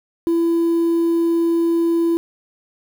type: tone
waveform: sine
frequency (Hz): 335.2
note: E4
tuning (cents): +29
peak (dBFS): -12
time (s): 0.27-2.17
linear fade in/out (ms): 0
effects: tanh soft clip ceiling -13 dBFS + 7-bit